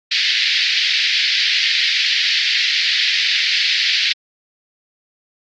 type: band-pass noise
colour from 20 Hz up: white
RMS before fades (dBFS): -17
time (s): 0.11-4.13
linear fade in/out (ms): 10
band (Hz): 1800 to 4800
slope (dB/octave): 48
effects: Opus 48 kbps